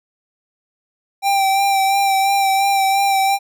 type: tone with vibrato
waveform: square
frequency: 784 Hz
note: G5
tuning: in tune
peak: -14 dBFS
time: 1.22-3.39 s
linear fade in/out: 50 ms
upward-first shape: sine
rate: 2.9 Hz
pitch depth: 25 cents each way
effects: none